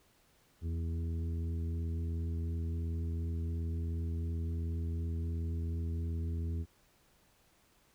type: harmonic tone with a mistuned harmonic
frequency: 82.8 Hz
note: E2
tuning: 8 cents sharp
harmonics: 1 / 2 / 3 / 4 / 5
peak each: -33 / -45 / -46 / -51 / -53 dBFS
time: 0.61-6.66 s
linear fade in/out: 50 ms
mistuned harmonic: 3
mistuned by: -28 cents
effects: pink hiss -68 dBFS RMS until 7.94 s